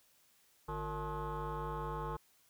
sine tone with frequency modulation, 457.9 Hz, A#4, 31 cents flat, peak -35 dBFS, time 0.68-2.17 s, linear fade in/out 10 ms, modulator 203 Hz, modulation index 3.7, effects tanh soft clip ceiling -34 dBFS + white hiss -69 dBFS RMS until 2.49 s

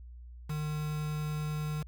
triangle tone with quantisation, 151.7 Hz, D#3, 44 cents flat, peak -30 dBFS, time 0.49-1.83 s, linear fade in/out 10 ms, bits 7, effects added 60 Hz sine -45 dBFS peak until 1.87 s

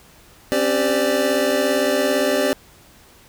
square tone cluster, 263 / 280.6 / 391.5 / 515 / 589 Hz, C4 / C#4 / G4 / C5 / D5, +9 / +21 / -2 / -28 / +5 cents, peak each -26 / -27 / -24 / -25 / -21 dBFS, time 0.52-2.53 s, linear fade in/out 0 ms, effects pink hiss -49 dBFS RMS until 3.28 s

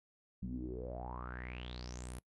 sawtooth tone with low-pass filter sweep, 61.5 Hz, B1, 7 cents flat, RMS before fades -44 dBFS, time 0.42-2.19 s, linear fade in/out 5 ms, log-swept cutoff 190 to 11000 Hz, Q 9.8, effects noise-tail reverb RT60 0.1 s tail -23 dB re dry

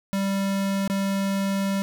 square tone with dropouts, 196 Hz, G3, in tune, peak -23 dBFS, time 0.13-1.82 s, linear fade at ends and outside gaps 0 ms, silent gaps 0.877-0.899 s, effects none

